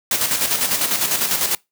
white noise with tremolo, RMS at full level -18 dBFS, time 0.11-1.55 s, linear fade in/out 2 ms, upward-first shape square, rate 10 Hz, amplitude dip 50%, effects noise-tail reverb RT60 0.2 s tail -24 dB re dry + high-pass 100 Hz 12 dB/octave

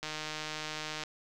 click train, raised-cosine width 0.2 ms, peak -20 dBFS, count 156, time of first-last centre 0.03-1.036 s, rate 154 Hz, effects none

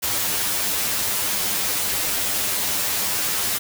white noise with comb filter, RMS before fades -23 dBFS, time 0.02-3.59 s, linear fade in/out 20 ms, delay 10 ms, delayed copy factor +0.6, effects none

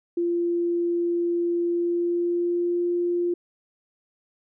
sine tone with pitch glide, 344.7 to 349.3 Hz, F4 to F4, -23 to 0 cents, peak -21 dBFS, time 0.17-3.34 s, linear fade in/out 5 ms, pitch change +23 cents, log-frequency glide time 1.65-2.83 s, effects none

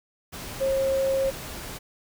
sine tone in noise, 538 Hz, C5, 48 cents sharp, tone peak -21 dBFS, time 0.6-1.31 s, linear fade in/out 20 ms, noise pink, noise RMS -37 dBFS, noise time 0.32-1.79 s, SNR +13 dB, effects none

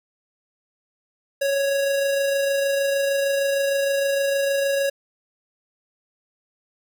square tone with amplitude modulation, 554.4 Hz, C#5, in tune, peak -19 dBFS, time 1.41-4.9 s, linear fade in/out 10 ms, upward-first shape sine, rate 26.5 Hz, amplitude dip 25%, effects none

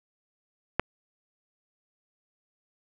click, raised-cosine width 0.5 ms, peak -7 dBFS, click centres 0.796 s, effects none

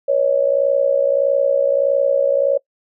sine tone with amplitude modulation, 556 Hz, C#5, 5 cents sharp, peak -9 dBFS, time 0.08-2.58 s, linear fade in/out 10 ms, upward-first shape sine, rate 61.6 Hz, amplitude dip 80%, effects noise-tail reverb RT60 0.1 s tail -23 dB re dry

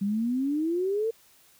sine exponential sweep, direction up, 193.7 to 461.5 Hz, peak -24 dBFS, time 0.01-1.11 s, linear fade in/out 10 ms, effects white hiss -59 dBFS RMS until 1.59 s

